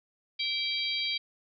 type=harmonic tone with a mistuned harmonic; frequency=774 Hz; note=G5; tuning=22 cents flat; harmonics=3 / 4 / 5 / 6; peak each=-34 / -34 / -34 / -34 dBFS; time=0.39-1.18 s; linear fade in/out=10 ms; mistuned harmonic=4; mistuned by=+61 cents; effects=none